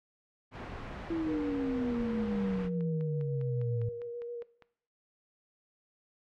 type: noise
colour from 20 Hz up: pink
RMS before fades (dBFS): -41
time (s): 0.51-2.7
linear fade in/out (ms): 50
type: exponential sweep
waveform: sine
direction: down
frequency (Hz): 336.1 to 110.2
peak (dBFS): -30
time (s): 1.1-3.89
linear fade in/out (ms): 5
type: tone with vibrato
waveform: sine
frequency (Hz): 475.7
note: A#4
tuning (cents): +35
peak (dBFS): -37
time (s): 1.28-4.43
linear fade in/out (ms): 5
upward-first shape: square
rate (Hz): 7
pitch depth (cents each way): 14
type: click train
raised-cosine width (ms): 0.2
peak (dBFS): -32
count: 15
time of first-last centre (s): 1.8-4.623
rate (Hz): 4.96
effects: noise-tail reverb RT60 0.6 s tail -19 dB re dry + low-pass 2000 Hz 12 dB/octave